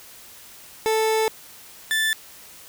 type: tone pair in turn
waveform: 30% pulse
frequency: 440 / 1760 Hz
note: A4 / A6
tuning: 0 / 0 cents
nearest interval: 2 octaves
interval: 2400 cents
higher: second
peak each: -16 / -17 dBFS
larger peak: first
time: 0.86-1.28 / 1.91-2.13 s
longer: first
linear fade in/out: 0 ms
effects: white hiss -45 dBFS RMS until 2.68 s